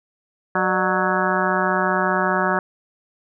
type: harmonic tone with a mistuned harmonic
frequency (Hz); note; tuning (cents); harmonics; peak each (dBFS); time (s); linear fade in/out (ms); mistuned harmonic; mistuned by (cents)
185; F#3; 0; 1 / 2 / 3 / 4 / 5 / 6 / 7 / 8 / 9; -26 / -26 / -26 / -26 / -26 / -26 / -26 / -26 / -26; 0.55-2.59; 2; 3; +120
effects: none